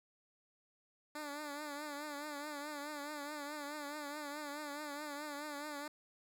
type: tone with vibrato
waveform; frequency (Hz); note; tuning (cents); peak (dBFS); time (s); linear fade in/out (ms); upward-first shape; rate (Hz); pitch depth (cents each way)
10% pulse; 293.7; D4; 0; -34; 1.15-5.88; 5; triangle; 4.7; 76
effects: none